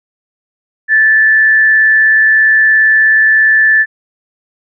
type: tone with frequency modulation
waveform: sine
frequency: 1751 Hz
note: A6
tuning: 9 cents flat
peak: -5 dBFS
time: 0.88-3.86 s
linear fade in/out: 50 ms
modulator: 117 Hz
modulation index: 0.3
effects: none